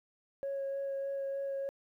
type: tone with vibrato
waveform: sine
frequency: 550 Hz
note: C#5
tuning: 14 cents flat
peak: -32 dBFS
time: 0.43-1.69 s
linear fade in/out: 0 ms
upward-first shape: sine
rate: 3.3 Hz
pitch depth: 10 cents each way
effects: tanh soft clip ceiling -31 dBFS + 12-bit